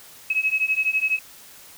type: beating tone pair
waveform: sine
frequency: 2558 / 2570 Hz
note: D#7 / E7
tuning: +47 / -45 cents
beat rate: 12 Hz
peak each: -23 / -22 dBFS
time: 0.3-1.19 s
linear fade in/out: 5 ms
effects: white hiss -46 dBFS RMS until 1.77 s